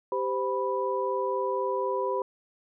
sine tone cluster, 392 / 516 / 986 Hz, G4 / C5 / B5, 0 / -24 / -3 cents, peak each -30 dBFS, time 0.12-2.22 s, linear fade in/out 2 ms, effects none

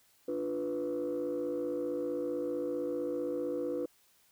sine chord, B diminished, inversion first, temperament equal, 293.7 / 349.2 / 493.9 Hz, D4 / F4 / B4, 0 / 0 / 0 cents, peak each -36 / -36 / -33 dBFS, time 0.28-3.86 s, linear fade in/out 5 ms, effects tanh soft clip ceiling -27 dBFS + white hiss -67 dBFS RMS until 4.31 s

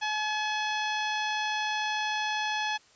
harmonic tone with a mistuned harmonic, 853 Hz, G#5, 46 cents sharp, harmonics 1 / 2 / 3 / 4 / 5 / 6 / 7, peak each -31 / -33 / -36 / -36 / -43 / -44 / -44 dBFS, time 0.01-2.78 s, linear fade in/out 20 ms, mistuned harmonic 4, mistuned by -25 cents, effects white hiss -59 dBFS RMS until 2.95 s + resampled to 16000 Hz

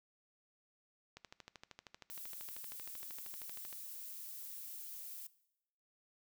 click train, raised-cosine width 0.2 ms, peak -33 dBFS, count 34, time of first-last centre 1.17-3.728 s, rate 12.9 Hz
violet noise, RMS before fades -48 dBFS, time 2.1-5.27 s, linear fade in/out 5 ms
effects noise-tail reverb RT60 0.8 s tail -19 dB re dry

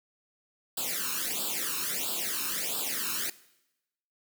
white noise with flanger, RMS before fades -32 dBFS, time 0.77-3.3 s, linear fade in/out 5 ms, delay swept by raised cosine 0.24 to 0.76 ms, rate 1.5 Hz, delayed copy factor +0.95, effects noise-tail reverb RT60 0.9 s tail -19 dB re dry + high-pass 200 Hz 12 dB/octave

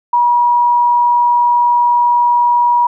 sine tone, 962 Hz, B5, 46 cents flat, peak -8 dBFS, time 0.13-2.87 s, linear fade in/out 5 ms, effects none

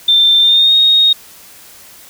sine tone with pitch glide, 3573 to 3729 Hz, A7 to A#7, +26 to 0 cents, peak -6 dBFS, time 0.08-1.13 s, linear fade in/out 5 ms, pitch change +74 cents, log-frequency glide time 0.4-0.75 s, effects white hiss -39 dBFS RMS until 2.09 s

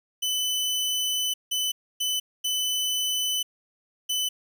sawtooth tone bursts at uneven times, 3008 Hz, F#7, 28 cents sharp, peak -21 dBFS, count 5, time 0.22-1.34 / 1.51-1.72 / 2-2.2 / 2.44-3.43 / 4.09-4.29 s, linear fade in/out 10 ms, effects 9-bit

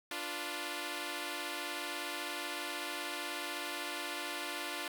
5% pulse chord, B diminished, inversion first, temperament equal, 293.7 / 349.2 / 493.9 Hz, D4 / F4 / B4, 0 / 0 / 0 cents, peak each -30 / -29 / -35 dBFS, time 0.11-4.88 s, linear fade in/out 2 ms, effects none

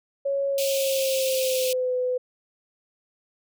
sine tone with pitch glide, 554.4 to 502.5 Hz, C#5 to B4, 0 to +30 cents, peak -22 dBFS, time 0.25-2.18 s, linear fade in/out 10 ms, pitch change -170 cents, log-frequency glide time 0.49-1.95 s
pink high-pass noise, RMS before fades -30 dBFS, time 0.58-1.73 s, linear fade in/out 2 ms, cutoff 2400 Hz, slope 96 dB/octave
effects none

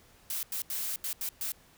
blue noise bursts at uneven times, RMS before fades -34 dBFS, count 6, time 0.3-0.43 / 0.52-0.62 / 0.7-0.96 / 1.04-1.13 / 1.21-1.29 / 1.41-1.52 s, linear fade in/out 2 ms, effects pink hiss -60 dBFS RMS until 1.77 s

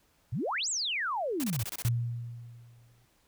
sine exponential two-way sweep, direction up then down, 98 to 8170 to 98 Hz, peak -29 dBFS, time 0.32-1.64 s, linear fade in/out 10 ms, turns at 0.69 s
white noise bursts, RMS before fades -37 dBFS, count 8, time 1.4-1.885 s, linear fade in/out 0 ms, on 37 ms, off 27 ms
sine tone with exponential decay, 118.4 Hz, A#2, 27 cents sharp, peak -23 dBFS, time 1.85-3.05 s, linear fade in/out 0 ms, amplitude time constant 260 ms
effects pink hiss -68 dBFS RMS until 3.27 s

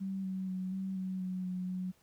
sine tone with pitch steps, 192.7 / 188.6 / 185.8 / 190.9 / 187.2 / 184.6 / 182.7 / 184 Hz, G3 / F#3 / F#3 / G3 / F#3 / F#3 / F#3 / F#3, -29 / +33 / +7 / -46 / +20 / -4 / -22 / -9 cents, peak -34 dBFS, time 0-1.92 s, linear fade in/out 20 ms, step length 240 ms, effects pink hiss -68 dBFS RMS until 2.02 s

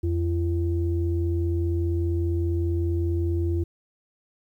sine tone pair together, 84.91 / 340 Hz, F2 / F4, -48 / -46 cents, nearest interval 2 octaves, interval 2402 cents, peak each -22 / -27 dBFS, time 0.03-3.64 s, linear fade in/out 10 ms, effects tanh soft clip ceiling -14 dBFS + 10-bit

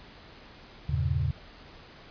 sine chord, E diminished seventh, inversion none, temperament equal with one note detuned, 80.71 / 98 / 116.54 / 138.59 Hz, E2 / G2 / Bb2 / Db3, -36 / 0 / 0 / 0 cents, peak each -29 / -32 / -32 / -29 dBFS, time 0.89-1.31 s, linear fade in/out 5 ms, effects pink hiss -50 dBFS RMS until 2.1 s + resampled to 11025 Hz

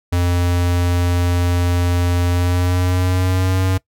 square tone with pitch glide, 88 to 93.77 Hz, F2 to F#2, +14 to +24 cents, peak -15 dBFS, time 0.12-3.78 s, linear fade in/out 10 ms, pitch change +110 cents, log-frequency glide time 2.3-3.63 s, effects noise-tail reverb RT60 0.1 s tail -21 dB re dry

